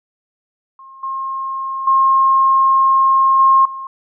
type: tone with level steps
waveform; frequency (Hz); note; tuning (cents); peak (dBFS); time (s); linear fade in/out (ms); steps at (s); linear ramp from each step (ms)
sine; 1070; C6; +38; -36 / -20 / -9 / -7 / -25; 0.79-3.87; 2; 1.03 / 1.87 / 3.39 / 3.65; 5
effects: none